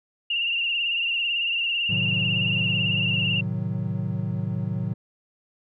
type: tone with vibrato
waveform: sine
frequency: 2780 Hz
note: F7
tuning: 9 cents flat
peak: -22 dBFS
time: 0.3-3.41 s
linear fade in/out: 5 ms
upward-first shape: triangle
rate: 18 Hz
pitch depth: 65 cents each way
type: chord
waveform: triangle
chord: A diminished seventh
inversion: none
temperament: equal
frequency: 110 / 130.81 / 155.56 / 185 Hz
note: A2 / C3 / Eb3 / Gb3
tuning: 0 / 0 / 0 / 0 cents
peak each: -27 / -30 / -29 / -28 dBFS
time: 1.89-4.94 s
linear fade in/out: 10 ms
effects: none